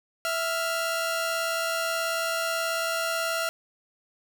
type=tone pair together; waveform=sawtooth; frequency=659.3 / 1397 Hz; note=E5 / F6; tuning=0 / 0 cents; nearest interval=octave + minor second; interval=1300 cents; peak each=-25 dBFS; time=0.25-3.49 s; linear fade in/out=0 ms; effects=none